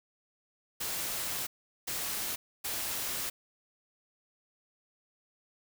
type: noise bursts at uneven times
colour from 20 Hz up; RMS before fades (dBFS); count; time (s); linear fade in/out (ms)
white; -35; 3; 0.8-1.47 / 1.87-2.36 / 2.64-3.3; 10
effects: none